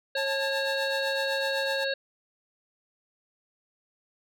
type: harmonic tone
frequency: 545 Hz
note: C#5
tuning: 29 cents flat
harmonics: 1 / 3 / 5 / 7 / 8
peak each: -29 / -31 / -39 / -36 / -36 dBFS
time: 0.15-1.94 s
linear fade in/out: 5 ms
type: tone with tremolo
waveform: sawtooth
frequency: 880 Hz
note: A5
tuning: in tune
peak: -28 dBFS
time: 0.16-1.85 s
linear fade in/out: 20 ms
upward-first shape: triangle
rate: 7.9 Hz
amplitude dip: 80%
effects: none